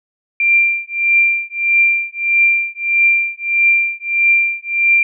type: tone with tremolo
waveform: sine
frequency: 2373 Hz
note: D7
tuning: 17 cents sharp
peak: -7 dBFS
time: 0.4-5.03 s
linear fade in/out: 2 ms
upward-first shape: triangle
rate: 1.6 Hz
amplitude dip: 100%
effects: none